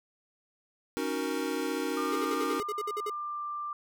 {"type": "chord", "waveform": "square", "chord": "D# minor seventh", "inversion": "third", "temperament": "equal with one note detuned", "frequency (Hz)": [276.2, 311.1, 370, 466.2], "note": ["C#4", "D#4", "F#4", "A#4"], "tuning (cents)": [-6, 0, 0, 0], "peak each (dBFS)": [-36, -36, -37, -36], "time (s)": [0.97, 2.6], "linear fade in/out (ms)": 0}
{"type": "tone with pitch glide", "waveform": "sine", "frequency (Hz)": [1200, 1183.5], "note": ["D6", "D6"], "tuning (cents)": [37, 13], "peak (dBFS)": -33, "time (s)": [1.97, 3.73], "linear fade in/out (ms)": 2, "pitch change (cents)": -24, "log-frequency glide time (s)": [2.9, 3.43]}
{"type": "tone bursts", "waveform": "square", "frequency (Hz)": 420, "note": "G#4", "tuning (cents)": 19, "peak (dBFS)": -33, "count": 11, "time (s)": [2.12, 3.099], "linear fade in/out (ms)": 5, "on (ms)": 39, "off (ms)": 55}
{"effects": []}